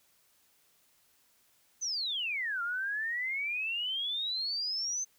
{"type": "exponential two-way sweep", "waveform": "sine", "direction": "down then up", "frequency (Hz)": [6272, 1374, 6272], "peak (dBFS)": -31, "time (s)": [1.81, 5.05], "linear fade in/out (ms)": 20, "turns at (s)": 2.62, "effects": ["white hiss -68 dBFS RMS until 5.18 s"]}